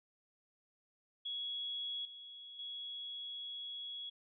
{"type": "tone with level steps", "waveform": "sine", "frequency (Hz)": 3345, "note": "G#7", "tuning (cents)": 12, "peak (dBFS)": [-38, -49, -42], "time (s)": [1.25, 4.1], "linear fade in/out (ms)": 10, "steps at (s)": [2.05, 2.59], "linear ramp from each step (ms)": 2, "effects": []}